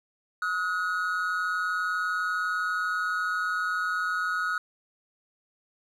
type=tone pair together; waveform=triangle; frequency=1273.8 / 1454 Hz; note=D#6 / F#6; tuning=+40 / -31 cents; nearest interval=major second; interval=229 cents; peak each=-28 / -26 dBFS; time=0.42-4.58 s; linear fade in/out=2 ms; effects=none